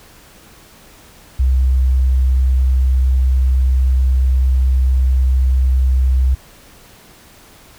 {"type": "tone with vibrato", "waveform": "sine", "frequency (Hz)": 64.6, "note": "C2", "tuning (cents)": -21, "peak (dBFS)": -10, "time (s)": [1.39, 6.35], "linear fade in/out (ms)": 10, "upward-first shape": "triangle", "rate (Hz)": 9.2, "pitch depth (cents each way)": 8, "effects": ["pink hiss -44 dBFS RMS until 7.78 s"]}